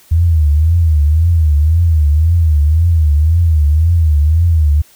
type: tone with vibrato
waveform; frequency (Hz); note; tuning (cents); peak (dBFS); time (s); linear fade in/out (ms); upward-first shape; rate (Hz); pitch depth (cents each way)
sine; 79.2; D#2; +31; -7; 0.11-4.82; 10; triangle; 1.9; 160
effects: white hiss -46 dBFS RMS until 4.95 s